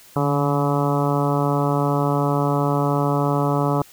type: harmonic tone with a mistuned harmonic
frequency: 142.8 Hz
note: D3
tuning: 48 cents flat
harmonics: 1 / 2 / 3 / 4 / 5 / 6 / 7 / 8 / 9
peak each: -21 / -24 / -26 / -27 / -28 / -29 / -29 / -30 / -31 dBFS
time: 0.16-3.82 s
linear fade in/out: 2 ms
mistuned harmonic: 1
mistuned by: +38 cents
effects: white hiss -48 dBFS RMS until 3.92 s